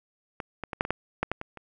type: clicks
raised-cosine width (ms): 0.5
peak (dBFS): -18 / -18 / -18 / -7 / -17 / -9 / -10 / -12 / -20 / -27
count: 10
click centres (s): 0.402 / 0.637 / 0.732 / 0.809 / 0.851 / 0.906 / 1.23 / 1.316 / 1.414 / 1.573
effects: none